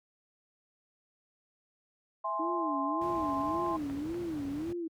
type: chord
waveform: sine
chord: E augmented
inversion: none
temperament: equal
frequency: 659.3 / 830.6 / 1046.5 Hz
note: E5 / G#5 / B#5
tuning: 0 / 0 / 0 cents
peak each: -38 / -38 / -32 dBFS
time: 2.24-3.77 s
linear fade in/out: 10 ms
type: tone with vibrato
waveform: sine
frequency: 311.1 Hz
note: D#4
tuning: in tune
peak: -33 dBFS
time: 2.39-4.88 s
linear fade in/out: 10 ms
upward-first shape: sine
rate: 1.8 Hz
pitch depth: 200 cents each way
type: noise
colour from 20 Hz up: brown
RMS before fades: -40 dBFS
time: 3.01-4.73 s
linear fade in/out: 5 ms
type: clicks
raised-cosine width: 0.5 ms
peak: -32 dBFS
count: 3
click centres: 3.664 / 3.899 / 4.144 s
effects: high-pass 100 Hz 12 dB/octave